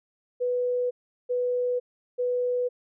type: tone bursts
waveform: sine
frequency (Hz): 493.9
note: B4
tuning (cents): 0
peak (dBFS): -23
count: 3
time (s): 0.4-2.69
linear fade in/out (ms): 20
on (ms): 510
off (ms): 380
effects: none